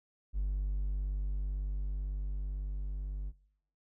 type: tone with level ramp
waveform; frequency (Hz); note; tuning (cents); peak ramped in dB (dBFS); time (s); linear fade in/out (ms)
triangle; 49; G1; 0; -26 to -32; 0.33-3.33; 50
effects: noise-tail reverb RT60 0.8 s tail -24 dB re dry + tanh soft clip ceiling -25 dBFS